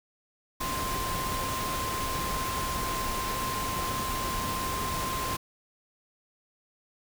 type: tone in noise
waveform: sine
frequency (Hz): 1046.5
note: C6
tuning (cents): 0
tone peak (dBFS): -32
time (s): 0.6-5.37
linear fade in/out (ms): 10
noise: pink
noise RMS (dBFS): -33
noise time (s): 0.6-5.37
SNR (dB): -2
effects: none